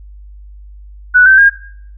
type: tone with pitch steps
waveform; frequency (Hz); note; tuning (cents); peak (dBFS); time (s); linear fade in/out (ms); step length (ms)
sine; 1480 / 1548.2 / 1619.6; F#6 / G6 / G#6; 0 / -22 / -44; -3; 1.14-1.5; 20; 120
effects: noise-tail reverb RT60 0.7 s tail -22 dB re dry + added 50 Hz sine -32 dBFS peak until 1.97 s